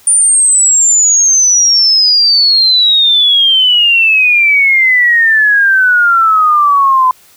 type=exponential sweep; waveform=sine; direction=down; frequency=9360 to 1011 Hz; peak=-5 dBFS; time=0.07-7.11 s; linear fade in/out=2 ms; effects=white hiss -44 dBFS RMS until 7.36 s